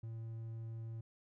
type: tone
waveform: triangle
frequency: 113.3 Hz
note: A#2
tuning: 49 cents flat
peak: -40 dBFS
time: 0.03-1.01 s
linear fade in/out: 5 ms
effects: none